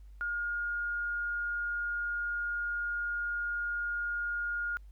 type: tone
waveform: sine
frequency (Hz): 1423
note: F6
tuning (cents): +32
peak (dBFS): -31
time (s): 0.21-4.77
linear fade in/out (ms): 0
effects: added 50 Hz sine -48 dBFS peak until 4.91 s + pink hiss -74 dBFS RMS until 4.91 s